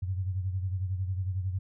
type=beating tone pair; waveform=sine; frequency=92.5 / 103.5 Hz; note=F#2 / G#2; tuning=0 / -5 cents; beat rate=11 Hz; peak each=-29 / -37 dBFS; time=0.02-1.59 s; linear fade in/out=10 ms; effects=none